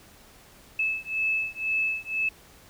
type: beating tone pair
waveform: sine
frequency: 2608 / 2610 Hz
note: E7 / E7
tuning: -19 / -18 cents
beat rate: 2 Hz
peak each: -28 dBFS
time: 0.79-2.29 s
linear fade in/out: 5 ms
effects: pink hiss -53 dBFS RMS until 2.69 s